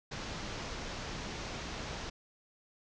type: low-pass noise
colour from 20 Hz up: pink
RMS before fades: -41 dBFS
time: 0.11-2.1 s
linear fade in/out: 10 ms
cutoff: 6600 Hz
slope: 48 dB/octave
effects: none